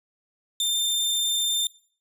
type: tone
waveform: sawtooth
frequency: 3592 Hz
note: A7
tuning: 35 cents sharp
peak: -19 dBFS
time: 0.6-1.67 s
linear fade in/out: 2 ms
effects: noise-tail reverb RT60 0.5 s tail -20 dB re dry + resampled to 32000 Hz